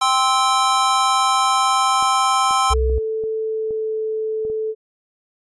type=chord; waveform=square; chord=C major; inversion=second; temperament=just; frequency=784.9 / 1046.5 / 1308.1 Hz; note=G5 / C6 / E6; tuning=+2 / 0 / -14 cents; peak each=-21 / -19 / -20 dBFS; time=0.01-2.74 s; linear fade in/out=10 ms
type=clicks; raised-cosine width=2 ms; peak=-24 dBFS; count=8; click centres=2.026 / 2.509 / 2.898 / 2.98 / 3.238 / 3.708 / 4.451 / 4.5 s
type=tone; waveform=sine; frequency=63.9 Hz; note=C2; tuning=40 cents flat; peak=-16 dBFS; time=2.7-2.99 s; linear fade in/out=10 ms
type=tone with pitch glide; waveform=sine; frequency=440.3 to 437.3 Hz; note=A4 to A4; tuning=+1 to -11 cents; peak=-20 dBFS; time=2.7-4.75 s; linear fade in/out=50 ms; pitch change=-12 cents; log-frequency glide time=3.33-3.96 s
effects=resampled to 24000 Hz